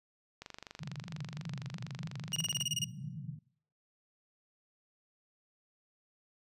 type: click train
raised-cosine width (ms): 0.2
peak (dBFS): -27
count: 54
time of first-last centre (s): 0.42-2.61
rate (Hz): 24.2
type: band-pass noise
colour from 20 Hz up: pink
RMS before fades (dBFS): -43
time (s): 0.8-3.39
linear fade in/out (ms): 10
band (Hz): 130 to 170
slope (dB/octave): 48
type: tone bursts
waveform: 25% pulse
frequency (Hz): 2864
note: F7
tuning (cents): +43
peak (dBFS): -27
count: 10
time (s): 2.33-2.843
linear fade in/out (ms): 2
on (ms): 27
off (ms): 27
effects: noise-tail reverb RT60 0.6 s tail -22 dB re dry + resampled to 32000 Hz